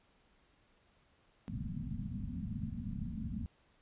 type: low-pass noise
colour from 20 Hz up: white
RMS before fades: -40 dBFS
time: 1.48-3.46 s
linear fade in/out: 0 ms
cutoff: 250 Hz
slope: 96 dB/octave
effects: pink hiss -70 dBFS RMS until 3.81 s + resampled to 8000 Hz